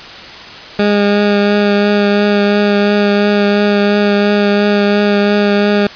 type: tone with vibrato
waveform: 20% pulse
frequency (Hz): 204.7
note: G#3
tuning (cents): -25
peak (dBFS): -4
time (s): 0.79-5.87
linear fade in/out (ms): 2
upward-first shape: triangle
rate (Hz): 2.9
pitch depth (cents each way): 16
effects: white hiss -30 dBFS RMS until 5.95 s + resampled to 11025 Hz